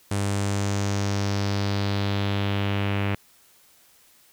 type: tone with low-pass filter sweep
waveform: sawtooth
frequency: 100 Hz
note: G2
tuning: 35 cents sharp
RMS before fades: -25 dBFS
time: 0.11-3.15 s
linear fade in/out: 5 ms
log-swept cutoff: 9200 to 2500 Hz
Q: 2.5
effects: white hiss -57 dBFS RMS until 4.32 s